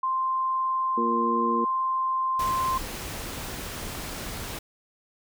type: tone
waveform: sine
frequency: 1046.5 Hz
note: C6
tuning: in tune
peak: -23 dBFS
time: 0.03-2.78 s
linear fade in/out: 5 ms
type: harmonic tone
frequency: 116.54 Hz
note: A#2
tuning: in tune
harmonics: 2 / 3 / 4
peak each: -28 / -30 / -31 dBFS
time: 0.97-1.65 s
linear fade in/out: 10 ms
type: noise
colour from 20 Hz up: pink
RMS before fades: -35 dBFS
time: 2.39-4.59 s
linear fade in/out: 5 ms
effects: none